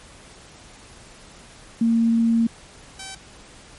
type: tone pair in turn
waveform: sine / 5% pulse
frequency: 229.4 / 771.6 Hz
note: A#3 / G5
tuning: -28 / -28 cents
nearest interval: octave + major sixth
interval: 2100 cents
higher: second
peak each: -15 / -22 dBFS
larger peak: first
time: 1.81-2.47 / 2.99-3.15 s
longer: first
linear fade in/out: 5 ms
effects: pink hiss -46 dBFS RMS until 3.78 s + MP3 48 kbps